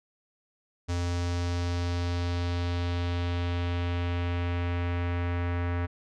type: tone with low-pass filter sweep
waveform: square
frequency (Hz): 87.31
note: F2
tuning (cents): 0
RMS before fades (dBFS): -29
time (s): 0.88-5.87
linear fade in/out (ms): 20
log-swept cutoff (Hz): 6400 to 1900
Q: 1.7
effects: none